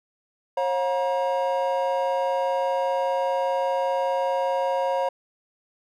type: tone cluster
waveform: triangle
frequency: 541 / 716 / 950 Hz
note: C#5 / F5 / A#5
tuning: -42 / +43 / +33 cents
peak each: -22 / -27 / -25 dBFS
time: 0.57-5.09 s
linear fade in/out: 5 ms
effects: none

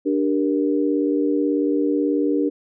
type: chord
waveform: sine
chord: G minor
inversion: second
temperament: just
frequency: 294 / 392 / 470.4 Hz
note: D4 / G4 / Bb4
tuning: +2 / 0 / +16 cents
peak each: -19 / -24 / -24 dBFS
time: 0.05-2.5 s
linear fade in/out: 20 ms
effects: none

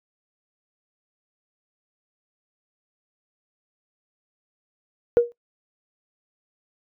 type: tone with exponential decay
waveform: sine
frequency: 475.7 Hz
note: A#4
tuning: 35 cents sharp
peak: -7 dBFS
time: 5.17-5.32 s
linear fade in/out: 0 ms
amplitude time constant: 32 ms
effects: noise-tail reverb RT60 0.1 s tail -19 dB re dry + tanh soft clip ceiling -6 dBFS

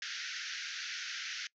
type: band-pass noise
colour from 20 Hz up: pink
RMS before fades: -41 dBFS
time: 0.02-1.47 s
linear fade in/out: 2 ms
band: 1400 to 6400 Hz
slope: 96 dB/octave
effects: noise-tail reverb RT60 0.1 s tail -22 dB re dry

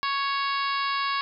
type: harmonic tone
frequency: 555 Hz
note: C#5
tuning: 2 cents sharp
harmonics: 2 / 3 / 4 / 5 / 6 / 7 / 8 / 9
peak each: -26 / -33 / -35 / -36 / -39 / -37 / -37 / -40 dBFS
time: 0.03-1.21 s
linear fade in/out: 0 ms
effects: none

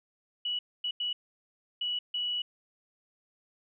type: tone bursts at uneven times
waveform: sine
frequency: 2939 Hz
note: F#7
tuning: 12 cents flat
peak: -29 dBFS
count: 5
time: 0.45-0.59 / 0.84-0.91 / 1-1.13 / 1.81-1.99 / 2.14-2.42 s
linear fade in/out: 5 ms
effects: none

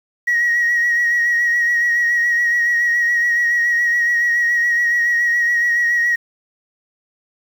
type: tone with vibrato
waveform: sine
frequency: 1900 Hz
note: A#6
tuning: 33 cents sharp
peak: -12 dBFS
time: 0.27-6.16 s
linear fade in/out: 10 ms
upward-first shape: sine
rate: 7.1 Hz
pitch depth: 30 cents each way
effects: tanh soft clip ceiling -10 dBFS + 7-bit

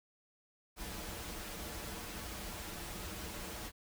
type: noise with comb filter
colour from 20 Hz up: pink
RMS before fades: -44 dBFS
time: 0.76-3.72 s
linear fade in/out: 50 ms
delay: 7.6 ms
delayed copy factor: -0.6
effects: none

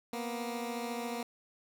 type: beating tone pair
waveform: 15% pulse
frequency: 235.3 / 249.3 Hz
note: A#3 / B3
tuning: +16 / +16 cents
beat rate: 14 Hz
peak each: -30 / -36 dBFS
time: 0.13-1.23 s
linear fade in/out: 2 ms
effects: none

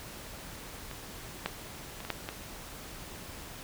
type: clicks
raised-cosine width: 0.3 ms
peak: -26 / -14 / -26 / -25 / -14 / -19 dBFS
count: 6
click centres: 0.913 / 1.46 / 2.004 / 2.05 / 2.103 / 2.289 s
effects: pink hiss -45 dBFS RMS until 3.63 s

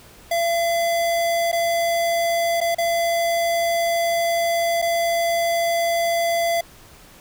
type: tone with dropouts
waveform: square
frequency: 678 Hz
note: E5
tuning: 49 cents sharp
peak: -19 dBFS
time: 0.31-6.61 s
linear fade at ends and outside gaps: 5 ms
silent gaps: 1.517-1.527 / 2.605-2.612 / 2.748-2.783 / 4.818-4.823 s
effects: pink hiss -47 dBFS RMS until 7.2 s

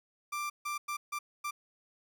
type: tone bursts at uneven times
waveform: 30% pulse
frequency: 1181 Hz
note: D6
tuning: 9 cents sharp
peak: -31 dBFS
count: 5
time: 0.32-0.5 / 0.65-0.78 / 0.88-0.97 / 1.12-1.19 / 1.44-1.51 s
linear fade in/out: 10 ms
effects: none

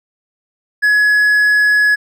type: tone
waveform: triangle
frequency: 1688 Hz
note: G#6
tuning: 28 cents sharp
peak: -7 dBFS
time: 0.82-1.96 s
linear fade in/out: 20 ms
effects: none

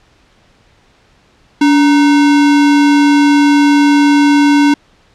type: tone with sample-and-hold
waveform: sine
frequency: 288 Hz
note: D4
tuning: 34 cents flat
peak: -5 dBFS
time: 1.61-4.74 s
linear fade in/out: 5 ms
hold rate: 1225 Hz
effects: pink hiss -50 dBFS RMS until 5.14 s + low-pass 5000 Hz 12 dB/octave

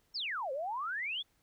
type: exponential two-way sweep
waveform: sine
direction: down then up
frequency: 5560 to 509 to 3550 Hz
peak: -34 dBFS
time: 0.14-1.23 s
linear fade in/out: 20 ms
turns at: 0.52 s
effects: pink hiss -73 dBFS RMS until 1.42 s

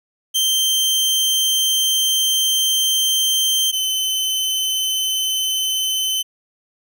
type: tone pair in turn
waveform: sawtooth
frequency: 3136 / 3057 Hz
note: G7 / G7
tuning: 0 / -44 cents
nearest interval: unison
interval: 44 cents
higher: first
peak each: -12 / -15 dBFS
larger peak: first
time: 0.34-3.72 / 3.72-6.23 s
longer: first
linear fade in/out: 20 ms
effects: none

